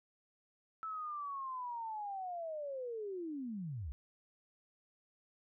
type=linear sweep; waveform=sine; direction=down; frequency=1318.5 to 58.3 Hz; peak=-39 dBFS; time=0.83-3.92 s; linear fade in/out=0 ms; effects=none